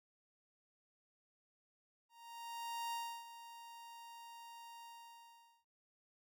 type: tone with ADSR envelope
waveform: 45% pulse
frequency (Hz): 932.3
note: A#5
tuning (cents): 0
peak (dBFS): -39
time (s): 2.09-5.65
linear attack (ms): 840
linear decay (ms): 310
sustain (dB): -13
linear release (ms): 810
effects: none